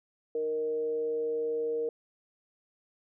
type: tone with frequency modulation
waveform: sine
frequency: 466.2 Hz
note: A#4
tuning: in tune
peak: -28 dBFS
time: 0.35-1.89 s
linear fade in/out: 2 ms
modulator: 158 Hz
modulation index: 0.29
effects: none